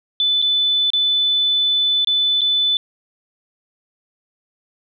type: tone with dropouts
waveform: sine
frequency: 3500 Hz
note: A7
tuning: 10 cents flat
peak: -14 dBFS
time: 0.2-2.77 s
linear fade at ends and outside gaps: 1 ms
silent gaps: 0.418-0.424 / 0.903-0.934 / 2.047-2.072 / 2.409-2.416 s
effects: none